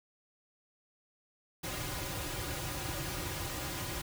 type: noise with comb filter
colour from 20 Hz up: pink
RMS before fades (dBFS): -38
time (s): 1.63-4.02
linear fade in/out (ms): 10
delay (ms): 4.5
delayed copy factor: -0.85
effects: none